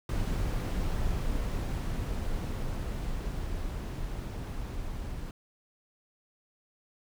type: noise with level ramp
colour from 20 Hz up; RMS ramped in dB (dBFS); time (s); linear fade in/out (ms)
brown; -29 to -37; 0.09-5.31; 2
effects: none